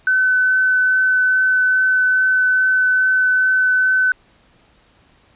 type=tone with vibrato; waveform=sine; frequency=1514 Hz; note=F#6; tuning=39 cents sharp; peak=-12 dBFS; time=0.07-4.12 s; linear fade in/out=2 ms; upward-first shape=triangle; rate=2.4 Hz; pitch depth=8 cents each way; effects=pink hiss -54 dBFS RMS until 5.35 s + resampled to 8000 Hz